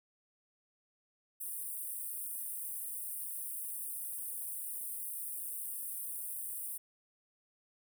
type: high-pass noise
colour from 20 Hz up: pink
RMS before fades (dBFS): -41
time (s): 1.4-6.78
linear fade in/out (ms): 10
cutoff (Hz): 8700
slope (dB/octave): 96
effects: none